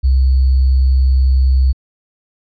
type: tone with sample-and-hold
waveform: sine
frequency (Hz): 65.41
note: C2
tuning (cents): 0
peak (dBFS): -8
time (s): 0.03-1.73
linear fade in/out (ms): 20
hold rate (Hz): 4410
effects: resampled to 16000 Hz